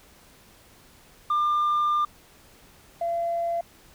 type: tone pair in turn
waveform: sine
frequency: 1198 / 681.4 Hz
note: D6 / F5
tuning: +34 / -43 cents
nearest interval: minor seventh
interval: 977 cents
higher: first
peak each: -18 / -23 dBFS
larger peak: first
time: 1.3-2.05 / 3.01-3.61 s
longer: first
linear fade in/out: 5 ms
effects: tanh soft clip ceiling -19 dBFS + pink hiss -54 dBFS RMS until 3.94 s